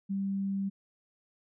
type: tone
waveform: sine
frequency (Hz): 196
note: G3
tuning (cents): 0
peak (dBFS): -29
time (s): 0.09-0.7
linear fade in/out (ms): 20
effects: none